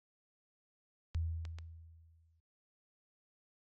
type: clicks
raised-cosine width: 0.2 ms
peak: -33 dBFS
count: 3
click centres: 1.147 / 1.452 / 1.586 s
type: tone with exponential decay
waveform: sine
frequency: 82 Hz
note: E2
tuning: 9 cents flat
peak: -31 dBFS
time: 1.15-2.4 s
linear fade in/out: 0 ms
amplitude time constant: 270 ms
effects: noise-tail reverb RT60 0.6 s tail -25 dB re dry + AAC 64 kbps